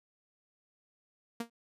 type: tone with exponential decay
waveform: sawtooth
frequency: 233.1 Hz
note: A#3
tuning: in tune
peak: -27 dBFS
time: 1.4-1.5 s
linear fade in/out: 5 ms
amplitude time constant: 20 ms
effects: resampled to 32000 Hz